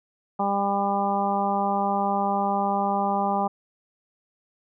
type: harmonic tone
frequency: 199.5 Hz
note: G3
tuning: 31 cents sharp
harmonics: 1 / 2 / 3 / 4 / 5 / 6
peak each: -28 / -33 / -31 / -24 / -30 / -32 dBFS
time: 0.39-3.48 s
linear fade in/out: 10 ms
effects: none